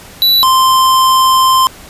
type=tone pair in turn; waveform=square; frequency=3951 / 1043.5 Hz; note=B7 / C6; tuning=0 / -5 cents; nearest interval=octave + major seventh; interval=2305 cents; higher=first; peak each=-7 dBFS; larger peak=neither; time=0.22-0.43 / 0.43-1.67 s; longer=second; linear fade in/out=0 ms; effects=pink hiss -35 dBFS RMS until 1.89 s + resampled to 32000 Hz